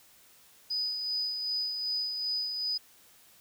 sine tone with tremolo, 4978 Hz, D#8, in tune, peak -28 dBFS, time 0.7-2.78 s, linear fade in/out 10 ms, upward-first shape sine, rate 2.6 Hz, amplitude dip 40%, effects white hiss -59 dBFS RMS until 3.4 s

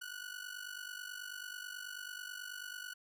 sawtooth ring-modulated tone, 1474 Hz, F#6, 7 cents flat, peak -37 dBFS, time 0.01-2.94 s, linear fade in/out 10 ms, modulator 24.6 Hz, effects none

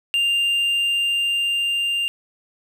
triangle tone with level ramp, 2794 Hz, F7, in tune, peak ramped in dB -15 to -18 dBFS, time 0.14-2.08 s, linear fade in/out 0 ms, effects none

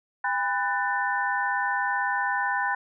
sine tone cluster, 806 / 998 / 1493 / 1782 Hz, G5 / B5 / F#6 / A6, +48 / +18 / +15 / +22 cents, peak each -29 / -29 / -29 / -29 dBFS, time 0.24-2.75 s, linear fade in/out 5 ms, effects none

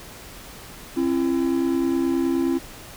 triangle tone pair together, 267.7 / 337.3 Hz, C4 / E4, +40 / +40 cents, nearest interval major third, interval 400 cents, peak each -20 dBFS, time 0.96-2.59 s, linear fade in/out 20 ms, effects pink hiss -41 dBFS RMS until 2.96 s

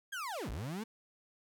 35% pulse linear two-way sweep, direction down then up, 1661.2 to 44.34 to 232.2 Hz, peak -36 dBFS, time 0.12-0.84 s, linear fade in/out 10 ms, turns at 0.5 s, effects none

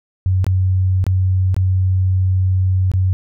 sine tone with dropouts, 93.4 Hz, F#2, 17 cents sharp, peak -12 dBFS, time 0.26-3.13 s, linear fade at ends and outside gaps 0 ms, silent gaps 0.444-0.466 / 1.041-1.066 / 1.544-1.565 / 2.916-2.937 s, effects none

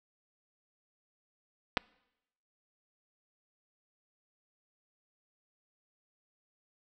clicks, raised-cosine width 0.3 ms, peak -11 / -12 dBFS, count 2, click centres 1.771 / 1.775 s, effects noise-tail reverb RT60 0.9 s tail -26 dB re dry

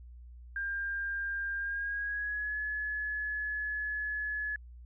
sine tone with pitch glide, 1600 to 1705 Hz, G6 to G#6, +35 to +45 cents, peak -32 dBFS, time 0.56-4.56 s, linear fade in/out 2 ms, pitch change +110 cents, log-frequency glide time 1.57-2.58 s, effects added 60 Hz sine -47 dBFS peak until 4.85 s

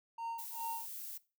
triangle tone with tremolo, 920 Hz, A#5, 23 cents flat, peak -35 dBFS, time 0.18-0.87 s, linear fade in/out 5 ms, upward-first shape sine, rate 2.5 Hz, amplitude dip 100%
violet noise, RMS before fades -45 dBFS, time 0.38-1.18 s, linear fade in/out 10 ms
effects noise-tail reverb RT60 0.3 s tail -19 dB re dry

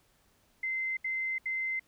sine tone bursts, 2071 Hz, C7, 18 cents flat, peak -30 dBFS, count 3, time 0.63-1.796 s, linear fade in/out 5 ms, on 340 ms, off 73 ms, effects pink hiss -68 dBFS RMS until 1.87 s

